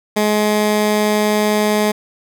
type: tone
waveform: 15% pulse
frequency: 211.1 Hz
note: G#3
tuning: 29 cents sharp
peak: -7 dBFS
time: 0.16-1.92 s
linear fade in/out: 10 ms
effects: none